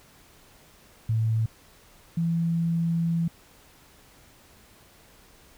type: tone pair in turn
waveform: sine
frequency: 111.6 / 167.21 Hz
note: A2 / E3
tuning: +25 / +25 cents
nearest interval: perfect fifth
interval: 700 cents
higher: second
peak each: -21 / -22 dBFS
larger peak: first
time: 1.09-1.46 / 2.17-3.28 s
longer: second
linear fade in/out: 5 ms
effects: pink hiss -55 dBFS RMS until 5.57 s